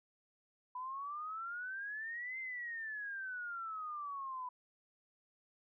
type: exponential two-way sweep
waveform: sine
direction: up then down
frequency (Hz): 990 to 2093 to 990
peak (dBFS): -40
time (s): 0.75-4.49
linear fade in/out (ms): 5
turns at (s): 2.39
effects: none